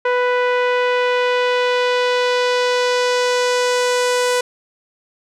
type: tone with low-pass filter sweep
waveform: sawtooth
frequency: 494.9 Hz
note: B4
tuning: 4 cents sharp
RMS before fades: -17 dBFS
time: 0.05-4.41 s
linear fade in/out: 5 ms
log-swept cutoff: 1900 to 9100 Hz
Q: 1.2
effects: none

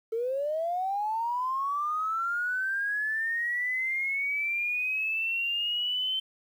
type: linear sweep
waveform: triangle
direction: up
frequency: 440 to 3094 Hz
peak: -23 dBFS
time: 0.12-6.2 s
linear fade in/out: 10 ms
effects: tanh soft clip ceiling -25 dBFS + 10-bit

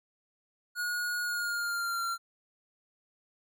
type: tone with pitch glide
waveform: square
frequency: 1446 to 1372 Hz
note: F#6 to F6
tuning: -40 to -31 cents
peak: -31 dBFS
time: 0.75-2.18 s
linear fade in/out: 50 ms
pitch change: -91 cents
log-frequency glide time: 1.23-2.05 s
effects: none

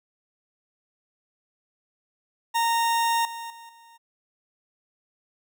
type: tone with level steps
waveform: 40% pulse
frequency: 925 Hz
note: A#5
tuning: 14 cents flat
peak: -20 / -33 / -42 / -49 dBFS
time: 2.54-3.98 s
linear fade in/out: 20 ms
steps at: 3.25 / 3.5 / 3.69 s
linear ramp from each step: 2 ms
effects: none

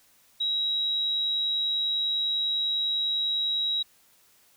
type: tone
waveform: sine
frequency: 3850 Hz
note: B7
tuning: 45 cents flat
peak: -24 dBFS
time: 0.4-3.83 s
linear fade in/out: 10 ms
effects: white hiss -61 dBFS RMS until 4.56 s

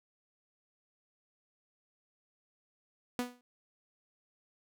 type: tone with exponential decay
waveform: sawtooth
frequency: 246 Hz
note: B3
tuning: 7 cents flat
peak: -25 dBFS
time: 3.19-3.41 s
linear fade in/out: 0 ms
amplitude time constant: 46 ms
effects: none

